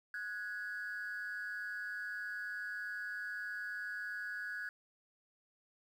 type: ring-modulated tone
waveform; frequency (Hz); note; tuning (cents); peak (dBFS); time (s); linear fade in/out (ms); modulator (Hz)
triangle; 1568; G6; 0; -33; 0.14-4.69; 2; 99.2
effects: tanh soft clip ceiling -34 dBFS + 11-bit